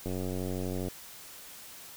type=click train; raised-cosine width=2 ms; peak=-22 dBFS; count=77; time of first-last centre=0.06-0.883 s; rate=92.3 Hz; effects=white hiss -48 dBFS RMS until 1.96 s